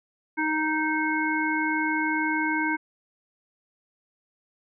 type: harmonic tone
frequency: 311.1 Hz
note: D#4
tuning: in tune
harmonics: 1 / 3 / 5 / 7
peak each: -27 / -29 / -28 / -30 dBFS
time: 0.37-2.77 s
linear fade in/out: 20 ms
effects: none